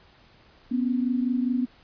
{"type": "tone pair together", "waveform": "sine", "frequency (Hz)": [245.3, 270.2], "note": ["B3", "C#4"], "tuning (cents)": [-12, -44], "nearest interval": "major second", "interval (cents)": 168, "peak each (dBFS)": [-23, -28], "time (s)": [0.71, 1.66], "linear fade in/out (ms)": 10, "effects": ["pink hiss -56 dBFS RMS until 1.83 s", "resampled to 11025 Hz"]}